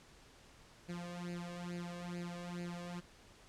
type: tone with flanger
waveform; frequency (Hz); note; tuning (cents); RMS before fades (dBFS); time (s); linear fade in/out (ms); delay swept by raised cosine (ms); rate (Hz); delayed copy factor
sawtooth; 174.8; F3; +2; -44; 0.88-3.01; 20; 0.43 to 1.83; 2.3; +0.9
effects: pink hiss -61 dBFS RMS until 3.48 s + low-pass 8000 Hz 12 dB/octave